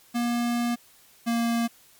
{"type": "tone pair in turn", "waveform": "square", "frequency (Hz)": [238.3, 233.1], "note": ["A#3", "A#3"], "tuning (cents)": [38, 0], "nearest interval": "unison", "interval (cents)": 38, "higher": "first", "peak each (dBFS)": [-24, -23], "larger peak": "second", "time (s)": [[0.14, 0.76], [1.26, 1.68]], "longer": "first", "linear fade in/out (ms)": 20, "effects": ["white hiss -56 dBFS RMS until 1.99 s", "MP3 96 kbps"]}